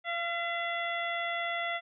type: harmonic tone with a mistuned harmonic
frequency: 685 Hz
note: F5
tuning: 34 cents flat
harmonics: 1 / 2 / 3 / 4 / 5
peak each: -35 / -38 / -34 / -44 / -41 dBFS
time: 0.04-1.81 s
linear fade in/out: 50 ms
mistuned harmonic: 3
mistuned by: -24 cents
effects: none